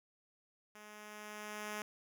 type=tone with level ramp; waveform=5% pulse; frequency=210.8 Hz; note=G#3; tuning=26 cents sharp; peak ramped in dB=-42 to -28 dBFS; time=0.75-1.82 s; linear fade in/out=2 ms; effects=none

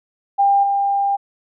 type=tone with level steps; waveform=sine; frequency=798 Hz; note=G5; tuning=31 cents sharp; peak=-11 / -15 dBFS; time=0.38-1.17 s; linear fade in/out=20 ms; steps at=0.63 s; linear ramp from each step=5 ms; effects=none

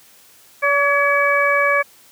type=harmonic tone with a mistuned harmonic; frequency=570 Hz; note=C#5; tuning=48 cents sharp; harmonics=1 / 2 / 3 / 4; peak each=-19 / -19 / -19 / -19 dBFS; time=0.62-1.83 s; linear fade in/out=20 ms; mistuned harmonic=3; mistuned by=-26 cents; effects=white hiss -49 dBFS RMS until 2.11 s + high-pass 80 Hz 12 dB/octave

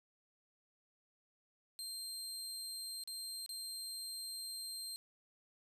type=tone with dropouts; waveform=25% pulse; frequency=4173 Hz; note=C8; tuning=5 cents flat; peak=-38 dBFS; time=1.79-4.96 s; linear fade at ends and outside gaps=0 ms; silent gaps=3.037-3.075 / 3.462-3.492 s; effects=none

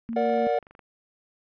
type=click train; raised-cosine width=0.5 ms; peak=-34 dBFS; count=18; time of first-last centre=0.09-0.792 s; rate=24.2 Hz
type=tone; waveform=sine; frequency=230 Hz; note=A#3; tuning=23 cents flat; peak=-28 dBFS; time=0.09-0.47 s; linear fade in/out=0 ms
type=chord; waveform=triangle; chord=Bb augmented; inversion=none; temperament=just; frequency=466.2 / 582.7 / 728.4 Hz; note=Bb4 / D5 / F#5; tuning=0 / -14 / -27 cents; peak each=-24 dBFS; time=0.16-0.59 s; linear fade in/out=5 ms
effects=resampled to 11025 Hz

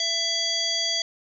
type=harmonic tone; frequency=668 Hz; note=E5; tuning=23 cents sharp; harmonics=1 / 3 / 5 / 7 / 9 / 10; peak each=-36 / -34 / -27 / -26 / -33 / -36 dBFS; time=0-1.02 s; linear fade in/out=2 ms; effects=none

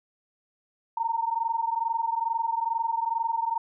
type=tone pair together; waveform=sine; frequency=907.7 / 930 Hz; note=A#5 / A#5; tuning=-46 / -4 cents; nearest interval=unison; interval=42 cents; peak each=-27 / -28 dBFS; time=0.97-3.58 s; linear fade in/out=5 ms; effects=none

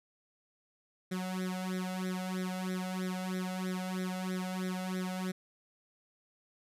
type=tone with flanger; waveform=sawtooth; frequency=185 Hz; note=F#3; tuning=in tune; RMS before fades=-36 dBFS; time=1.11-5.32 s; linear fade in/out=10 ms; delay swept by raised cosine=0.52 to 1.48 ms; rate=3.1 Hz; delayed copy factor=+0.95; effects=resampled to 32000 Hz

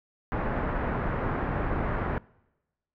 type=low-pass noise; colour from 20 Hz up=pink; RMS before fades=-29 dBFS; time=0.32-2.18 s; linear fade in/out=0 ms; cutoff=1700 Hz; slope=24 dB/octave; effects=noise-tail reverb RT60 1.0 s tail -24 dB re dry

